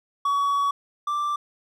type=tone pair in turn; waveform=triangle; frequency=1129 / 1175.7 Hz; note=C#6 / D6; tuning=+31 / +2 cents; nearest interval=minor second; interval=71 cents; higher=second; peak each=-18 / -21 dBFS; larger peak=first; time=0.25-0.71 / 1.07-1.36 s; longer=first; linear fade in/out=5 ms; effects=none